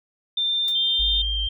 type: tone with pitch glide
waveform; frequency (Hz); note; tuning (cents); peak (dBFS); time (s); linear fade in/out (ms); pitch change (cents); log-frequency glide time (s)
sine; 3586 to 3615; A7 to A7; +32 to +46; -20; 0.37-1.22; 5; +14; 0.48-1.1
type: noise with exponential decay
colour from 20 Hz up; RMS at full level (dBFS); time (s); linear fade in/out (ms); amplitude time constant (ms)
white; -36; 0.68-0.78; 1; 20
type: tone with vibrato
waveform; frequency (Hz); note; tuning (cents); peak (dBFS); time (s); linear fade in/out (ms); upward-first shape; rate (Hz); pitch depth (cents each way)
sine; 3166; G7; +17; -24; 0.75-1.49; 5; triangle; 4.1; 10
type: tone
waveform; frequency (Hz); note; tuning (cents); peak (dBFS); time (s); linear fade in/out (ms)
sine; 53; G#1; +36; -25; 0.99-1.48; 10
effects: none